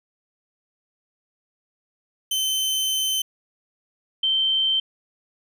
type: tone pair in turn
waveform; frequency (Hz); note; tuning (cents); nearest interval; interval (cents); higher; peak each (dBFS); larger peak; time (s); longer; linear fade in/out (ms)
sawtooth / sine; 3076 / 3114; G7 / G7; -33 / -12; unison; 21; second; -18; neither; 2.31-3.22 / 4.23-4.8; first; 5
effects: none